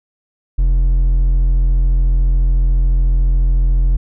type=tone with hard clipping; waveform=triangle; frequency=43 Hz; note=F1; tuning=26 cents flat; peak=-11 dBFS; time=0.58-3.97 s; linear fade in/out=10 ms; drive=7 dB; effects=none